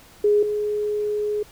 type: tone pair in turn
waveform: sine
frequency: 415.3 / 418.9 Hz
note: G#4 / G#4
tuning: 0 / +15 cents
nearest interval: unison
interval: 15 cents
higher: second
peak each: -14 / -21 dBFS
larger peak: first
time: 0.24-0.43 / 0.43-1.43 s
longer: second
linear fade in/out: 5 ms
effects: pink hiss -49 dBFS RMS until 1.51 s